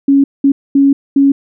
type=tone bursts at uneven times; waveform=sine; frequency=277.2 Hz; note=C#4; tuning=in tune; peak=-5 dBFS; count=4; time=0.08-0.24 / 0.44-0.52 / 0.75-0.93 / 1.16-1.32 s; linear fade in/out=5 ms; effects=none